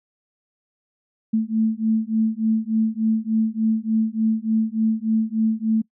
sine beating tone pair, 219.3 / 222.7 Hz, A3 / A3, -6 / +21 cents, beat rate 3.4 Hz, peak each -21 dBFS, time 1.33-5.82 s, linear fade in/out 10 ms, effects noise-tail reverb RT60 0.1 s tail -23 dB re dry

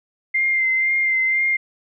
sine tone with vibrato, 2093 Hz, C7, in tune, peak -16 dBFS, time 0.34-1.57 s, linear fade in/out 10 ms, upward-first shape sine, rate 2 Hz, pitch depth 24 cents each way, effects none

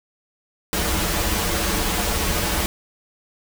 pink noise with comb filter, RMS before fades -22 dBFS, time 0.73-2.66 s, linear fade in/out 0 ms, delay 7.7 ms, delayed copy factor -1, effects none

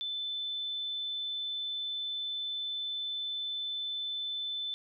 sine tone, 3520 Hz, A7, in tune, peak -33 dBFS, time 0.01-4.74 s, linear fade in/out 0 ms, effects none

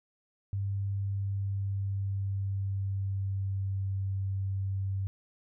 sine tone with pitch glide, 99 to 96.96 Hz, G2 to G2, +18 to -18 cents, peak -29 dBFS, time 0.53-5.07 s, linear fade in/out 0 ms, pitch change -36 cents, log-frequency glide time 0.94-3.95 s, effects none

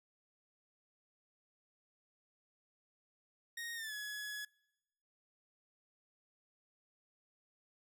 sawtooth tone with pitch glide, 1864.7 to 1690.3 Hz, A#6 to G#6, 0 to +30 cents, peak -38 dBFS, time 3.57-4.45 s, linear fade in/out 5 ms, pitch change -170 cents, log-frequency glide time 3.75-3.94 s, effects noise-tail reverb RT60 1.0 s tail -26 dB re dry

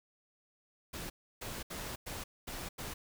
pink noise bursts at uneven times, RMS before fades -42 dBFS, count 6, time 0.93-1.1 / 1.41-1.63 / 1.7-1.96 / 2.06-2.24 / 2.47-2.69 / 2.78-2.94 s, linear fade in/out 10 ms, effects none

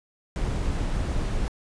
brown noise, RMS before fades -26 dBFS, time 0.36-1.48 s, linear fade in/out 0 ms, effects resampled to 22050 Hz

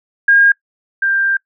sine tone pair in turn, 1621 / 1585.8 Hz, G#6 / G6, -42 / +20 cents, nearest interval unison, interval 38 cents, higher first, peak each -6 / -12 dBFS, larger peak first, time 0.28-0.52 / 1.02-1.37 s, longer second, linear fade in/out 5 ms, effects noise-tail reverb RT60 0.1 s tail -23 dB re dry

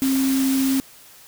sine tone in noise, 267.2 Hz, C4, 36 cents sharp, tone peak -17 dBFS, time 0.02-0.8 s, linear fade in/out 0 ms, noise white, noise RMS -29 dBFS, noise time 0.02-0.8 s, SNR +9 dB, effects white hiss -47 dBFS RMS until 1.27 s

